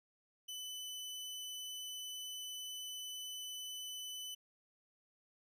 sawtooth tone, 3003 Hz, F#7, 25 cents sharp, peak -40 dBFS, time 0.48-4.35 s, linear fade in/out 10 ms, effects resampled to 32000 Hz

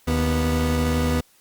30% pulse tone pair together, 78.04 / 245.9 Hz, D#2 / B3, +6 / -7 cents, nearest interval octave + minor sixth, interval 1987 cents, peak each -19 / -20 dBFS, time 0.07-1.21 s, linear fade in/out 10 ms, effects white hiss -57 dBFS RMS until 1.4 s + Opus 48 kbps

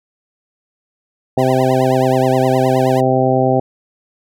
harmonic tone, 130 Hz, C3, 11 cents flat, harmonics 1 / 2 / 3 / 4 / 5 / 6, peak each -18 / -18 / -18 / -18 / -18 / -18 dBFS, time 1.37-3.6 s, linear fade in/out 5 ms
sawtooth tone with vibrato, 880 Hz, A5, in tune, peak -23 dBFS, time 1.38-3.01 s, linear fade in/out 10 ms, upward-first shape triangle, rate 9.5 Hz, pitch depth 300 cents each way
effects none

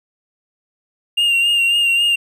triangle tone with vibrato, 2794 Hz, F7, in tune, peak -11 dBFS, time 1.17-2.16 s, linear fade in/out 10 ms, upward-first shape sine, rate 3.7 Hz, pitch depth 32 cents each way, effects none

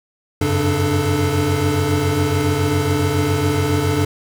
square tone cluster, 90.5 / 97.7 / 139 / 297 / 437.4 Hz, F#2 / G2 / C#3 / D4 / A4, -38 / -5 / +5 / +20 / -10 cents, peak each -23 dBFS, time 0.41-4.05 s, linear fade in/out 5 ms, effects none

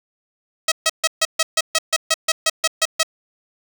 5% pulse tone bursts, 642 Hz, E5, 46 cents flat, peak -3 dBFS, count 14, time 0.68-3.032 s, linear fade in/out 5 ms, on 38 ms, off 140 ms, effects none

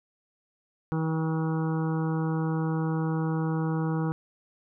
harmonic tone, 160 Hz, D#3, 49 cents sharp, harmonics 1 / 2 / 3 / 5 / 6 / 7 / 8 / 9, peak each -26 / -32 / -36 / -40 / -42 / -43 / -44 / -45 dBFS, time 0.92-4.12 s, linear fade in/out 0 ms, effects none

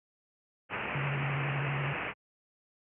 white low-pass noise, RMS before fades -36 dBFS, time 0.69-2.14 s, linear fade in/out 50 ms, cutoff 2800 Hz, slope 96 dB/octave
sine tone with vibrato, 140 Hz, C#3, 18 cents sharp, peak -31 dBFS, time 0.95-1.93 s, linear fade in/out 2 ms, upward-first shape sine, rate 12 Hz, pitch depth 44 cents each way
effects high-pass 80 Hz 12 dB/octave

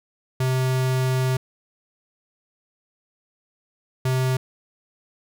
square tone bursts at uneven times, 129.6 Hz, C3, 16 cents flat, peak -20 dBFS, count 2, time 0.4-1.37 / 4.05-4.37 s, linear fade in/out 5 ms, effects none

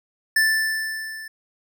square tone with level ramp, 1762 Hz, A6, 2 cents sharp, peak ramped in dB -15 to -35 dBFS, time 0.36-1.28 s, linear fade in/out 5 ms, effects none

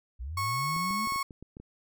sine linear sweep, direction up, 55 to 225.5 Hz, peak -34 dBFS, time 0.19-1.07 s, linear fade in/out 20 ms
35% pulse tone, 1100 Hz, C#6, 14 cents flat, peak -27 dBFS, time 0.37-1.23 s, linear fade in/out 5 ms
clicks, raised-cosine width 3 ms, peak -32 dBFS, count 9, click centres 0.764 / 0.908 / 1.073 / 1.122 / 1.16 / 1.308 / 1.426 / 1.569 / 1.6 s
effects none

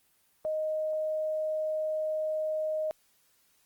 sine tone, 622.3 Hz, D#5, in tune, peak -28 dBFS, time 0.45-2.91 s, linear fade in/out 0 ms, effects white hiss -68 dBFS RMS until 3.65 s + Opus 24 kbps

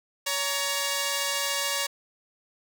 5% pulse tone pair together, 562.1 / 932.3 Hz, C#5 / A#5, +24 / 0 cents, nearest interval major sixth, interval 876 cents, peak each -16 / -18 dBFS, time 0.26-1.87 s, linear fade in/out 10 ms, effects none

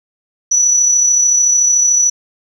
sine tone with amplitude modulation, 5920 Hz, F#8, in tune, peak -6 dBFS, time 0.51-2.1 s, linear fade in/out 10 ms, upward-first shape sine, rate 33.6 Hz, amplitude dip 40%, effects tanh soft clip ceiling -3 dBFS + 8-bit

